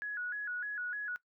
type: tone with vibrato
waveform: sine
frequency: 1568 Hz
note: G6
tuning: in tune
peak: -35 dBFS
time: 0.02-1.16 s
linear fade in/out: 0 ms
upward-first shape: square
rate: 3.3 Hz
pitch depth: 120 cents each way
effects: noise-tail reverb RT60 0.1 s tail -19 dB re dry